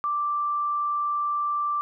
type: tone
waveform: sine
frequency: 1174.7 Hz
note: D6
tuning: in tune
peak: -23 dBFS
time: 0.04-1.81 s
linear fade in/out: 0 ms
effects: none